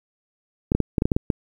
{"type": "clicks", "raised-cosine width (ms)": 3, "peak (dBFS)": -6, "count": 9, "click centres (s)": [0.719, 0.75, 0.803, 0.982, 1.021, 1.055, 1.118, 1.165, 1.302], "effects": ["8-bit"]}